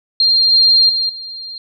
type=tone with level steps; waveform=sine; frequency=4195 Hz; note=C8; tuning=4 cents sharp; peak=-9 / -7 / -14 / -26 dBFS; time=0.2-1.58 s; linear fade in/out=2 ms; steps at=0.52 / 0.89 / 1.09 s; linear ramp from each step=5 ms; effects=none